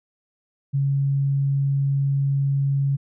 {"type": "tone", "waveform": "sine", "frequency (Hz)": 138.7, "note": "C#3", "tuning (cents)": 1, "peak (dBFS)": -18, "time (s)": [0.73, 2.97], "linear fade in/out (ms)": 20, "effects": []}